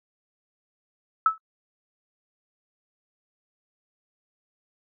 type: tone with exponential decay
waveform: sine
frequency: 1306 Hz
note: E6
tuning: 17 cents flat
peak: -12 dBFS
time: 1.26-1.38 s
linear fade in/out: 2 ms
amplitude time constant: 26 ms
effects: noise-tail reverb RT60 0.1 s tail -25 dB re dry